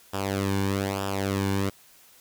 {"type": "tone with flanger", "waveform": "sawtooth", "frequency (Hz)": 98, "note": "G2", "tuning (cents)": 0, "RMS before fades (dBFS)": -27, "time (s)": [0.13, 1.7], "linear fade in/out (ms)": 10, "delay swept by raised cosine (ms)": [0.47, 1.57], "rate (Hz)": 1.1, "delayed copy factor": -0.75, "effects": ["white hiss -55 dBFS RMS until 2.2 s"]}